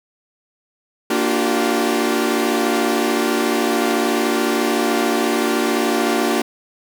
sawtooth chord, G minor seventh, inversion first, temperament equal with one note detuned, 233.1 / 293.7 / 349.2 / 383 Hz, Bb3 / D4 / F4 / G4, 0 / 0 / 0 / -40 cents, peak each -18 dBFS, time 1.1-6.42 s, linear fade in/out 5 ms, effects none

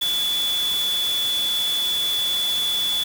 sine tone in noise, 3444 Hz, A7, 38 cents flat, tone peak -20 dBFS, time 0.01-3.04 s, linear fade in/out 10 ms, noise white, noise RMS -31 dBFS, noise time 0.01-3.04 s, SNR +8 dB, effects none

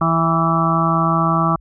harmonic tone with a mistuned harmonic, 164.8 Hz, E3, in tune, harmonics 1 / 2 / 4 / 5 / 6 / 7 / 8, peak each -18 / -24 / -24 / -25 / -27 / -18 / -23 dBFS, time 0.01-1.56 s, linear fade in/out 5 ms, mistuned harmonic 5, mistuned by -20 cents, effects added 50 Hz sine -43 dBFS peak until 1.6 s

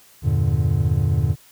triangle chord, E half-diminished seventh, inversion none, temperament equal, 82.41 / 98 / 116.54 / 146.83 Hz, E2 / G2 / Bb2 / D3, 0 / 0 / 0 / 0 cents, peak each -20 dBFS, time 0.22-1.36 s, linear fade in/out 50 ms, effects white hiss -51 dBFS RMS until 1.51 s

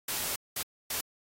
white noise bursts at uneven times, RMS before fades -33 dBFS, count 3, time 0.08-0.36 / 0.56-0.63 / 0.9-1.01 s, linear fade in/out 5 ms, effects AAC 48 kbps

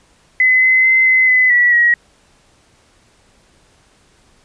sine tone with pitch steps, 2027 / 2042 / 2059 / 2044 / 2017 / 1944 / 1904 Hz, B6 / C7 / C7 / C7 / B6 / B6 / A#6, +45 / -43 / -28 / -41 / +36 / -28 / +36 cents, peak -8 dBFS, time 0.4-1.94 s, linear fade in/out 2 ms, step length 220 ms, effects pink hiss -53 dBFS RMS until 4.44 s + resampled to 22050 Hz

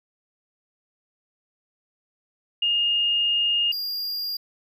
sine / square tone pair in turn, 2838 / 4814 Hz, F7 / D8, +27 / +42 cents, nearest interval major sixth, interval 915 cents, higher second, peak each -19 / -27 dBFS, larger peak first, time 2.62-3.72 / 3.72-4.37 s, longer first, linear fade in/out 5 ms, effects none

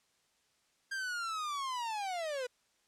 45% pulse linear sweep, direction down, 1607 to 482 Hz, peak -35 dBFS, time 0.91-2.47 s, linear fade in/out 10 ms, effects white hiss -73 dBFS RMS until 2.87 s + low-pass 8000 Hz 12 dB/octave

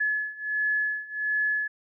sine beating tone pair, 1708 / 1709.4 Hz, G#6 / G#6, +48 / +49 cents, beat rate 1.4 Hz, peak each -29 / -27 dBFS, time 0-1.68 s, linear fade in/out 10 ms, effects none

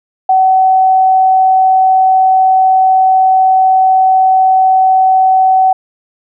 sine tone, 756 Hz, F#5, 37 cents sharp, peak -5 dBFS, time 0.29-5.73 s, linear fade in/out 5 ms, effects none

